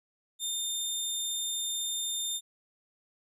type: tone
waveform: 20% pulse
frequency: 3618 Hz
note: A7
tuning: 48 cents sharp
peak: -25 dBFS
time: 0.39-2.41 s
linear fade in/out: 50 ms
effects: none